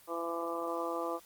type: harmonic tone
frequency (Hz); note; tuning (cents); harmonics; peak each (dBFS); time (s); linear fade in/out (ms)
168.3; E3; +36; 2 / 3 / 4 / 5 / 6 / 7; -39 / -38 / -40 / -44 / -42 / -39; 0.07-1.2; 50
effects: white hiss -59 dBFS RMS until 1.25 s + Opus 24 kbps